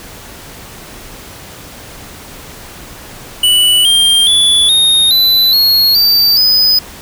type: tone with pitch steps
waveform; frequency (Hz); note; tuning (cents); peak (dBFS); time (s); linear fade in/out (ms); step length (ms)
square; 2960 / 3191 / 3440 / 3708 / 3997 / 4309 / 4645 / 5007; F#7 / G7 / A7 / A#7 / B7 / C#8 / D8 / D#8; 0 / +30 / -40 / -10 / +20 / -50 / -20 / +10; -7; 3.43-6.79; 5; 420
effects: pink hiss -32 dBFS RMS until 7.01 s